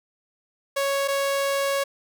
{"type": "tone pair in turn", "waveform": "sawtooth", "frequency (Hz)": [554.4, 554.4], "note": ["C#5", "C#5"], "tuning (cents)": [0, 0], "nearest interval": "unison", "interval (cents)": 0, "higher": "neither", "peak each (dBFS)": -18, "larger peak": "neither", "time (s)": [[0.76, 1.08], [1.08, 1.84]], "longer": "second", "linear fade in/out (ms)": 10, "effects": []}